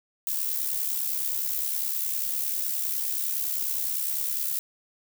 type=noise with amplitude modulation; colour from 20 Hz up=violet; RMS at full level=-26 dBFS; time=0.27-4.59 s; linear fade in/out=0 ms; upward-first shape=sine; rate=69.8 Hz; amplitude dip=55%; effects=none